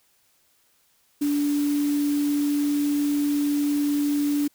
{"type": "tone in noise", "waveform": "sine", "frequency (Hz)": 290, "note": "D4", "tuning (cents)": -22, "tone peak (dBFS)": -20, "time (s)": [1.21, 4.48], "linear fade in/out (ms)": 10, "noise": "white", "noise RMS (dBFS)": -38, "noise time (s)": [1.21, 4.48], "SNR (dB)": 15, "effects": ["white hiss -64 dBFS RMS until 4.54 s"]}